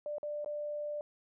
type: tone with dropouts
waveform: sine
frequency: 592 Hz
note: D5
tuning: 14 cents sharp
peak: -35 dBFS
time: 0.06-1.01 s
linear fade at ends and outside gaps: 1 ms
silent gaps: 0.183-0.23 / 0.446-0.46 s
effects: none